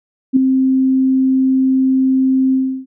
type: tone with ADSR envelope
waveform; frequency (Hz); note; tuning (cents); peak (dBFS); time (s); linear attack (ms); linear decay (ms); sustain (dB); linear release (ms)
sine; 262.8; C4; +8; -4; 0.33-2.86; 34; 4; -6; 330
effects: none